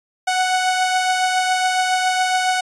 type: beating tone pair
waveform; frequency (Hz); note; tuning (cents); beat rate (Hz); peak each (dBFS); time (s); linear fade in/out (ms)
sawtooth; 740 / 747.2; F#5 / F#5; 0 / +17; 7.2; -13 / -22; 0.27-2.61; 10
effects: resampled to 22050 Hz